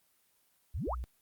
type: exponential sweep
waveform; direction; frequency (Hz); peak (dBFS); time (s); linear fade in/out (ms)
sine; up; 52 to 1404; -33; 0.74-0.95; 10
type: tone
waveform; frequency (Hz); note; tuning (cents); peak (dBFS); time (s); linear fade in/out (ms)
sine; 60.9; B1; -24; -35; 0.87-1.04; 0
effects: white hiss -71 dBFS RMS until 1.21 s + Opus 24 kbps